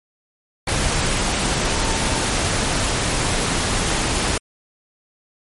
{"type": "tone in noise", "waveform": "sine", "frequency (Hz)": 899, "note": "A5", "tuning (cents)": 37, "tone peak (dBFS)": -31, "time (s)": [1.64, 2.26], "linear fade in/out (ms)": 5, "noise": "pink", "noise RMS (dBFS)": -20, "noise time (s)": [0.67, 4.38], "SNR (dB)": -14, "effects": ["MP3 48 kbps"]}